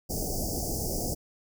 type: band-stop noise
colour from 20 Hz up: pink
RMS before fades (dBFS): -31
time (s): 0.09-1.15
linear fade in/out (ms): 20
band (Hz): 790 to 4800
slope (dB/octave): 96
effects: none